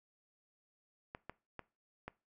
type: clicks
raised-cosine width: 0.5 ms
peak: -28 dBFS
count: 4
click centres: 1.149 / 1.296 / 1.593 / 2.08 s
effects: noise-tail reverb RT60 0.3 s tail -21 dB re dry